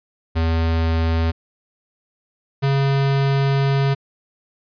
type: tone pair in turn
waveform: square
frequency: 81.9 / 137.74 Hz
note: E2 / C#3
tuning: -11 / -11 cents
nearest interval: major sixth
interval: 900 cents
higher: second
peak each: -17 / -16 dBFS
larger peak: second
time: 0.35-1.32 / 2.62-3.95 s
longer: second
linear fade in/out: 20 ms
effects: resampled to 11025 Hz